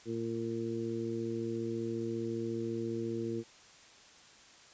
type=harmonic tone; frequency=114.6 Hz; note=A#2; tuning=29 cents flat; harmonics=1 / 2 / 3 / 4; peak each=-42 / -39 / -36 / -41 dBFS; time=0.05-3.44 s; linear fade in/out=50 ms; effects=white hiss -57 dBFS RMS until 4.73 s + resampled to 16000 Hz